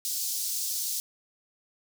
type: high-pass noise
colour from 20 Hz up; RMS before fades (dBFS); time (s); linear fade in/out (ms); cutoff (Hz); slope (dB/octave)
pink; -31; 0.05-1; 0; 4800; 24
effects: none